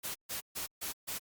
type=noise bursts; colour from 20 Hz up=white; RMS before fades=-38 dBFS; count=5; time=0.03-1.19 s; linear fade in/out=20 ms; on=120 ms; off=140 ms; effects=Opus 48 kbps